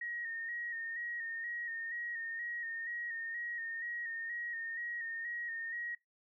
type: tone with vibrato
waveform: sine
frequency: 1864.7 Hz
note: A#6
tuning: in tune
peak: -38 dBFS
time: 0.01-5.95 s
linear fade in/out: 5 ms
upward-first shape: square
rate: 2.1 Hz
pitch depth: 30 cents each way
effects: noise-tail reverb RT60 0.2 s tail -21 dB re dry